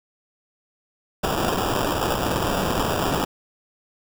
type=noise with sample-and-hold; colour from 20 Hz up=blue; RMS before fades=-23 dBFS; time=1.23-3.25 s; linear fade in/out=10 ms; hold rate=2100 Hz; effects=none